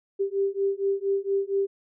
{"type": "beating tone pair", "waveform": "sine", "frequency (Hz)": [392, 396.3], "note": ["G4", "G4"], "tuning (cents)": [0, 19], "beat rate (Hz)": 4.3, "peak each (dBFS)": -26, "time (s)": [0.19, 1.67], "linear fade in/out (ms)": 20, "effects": []}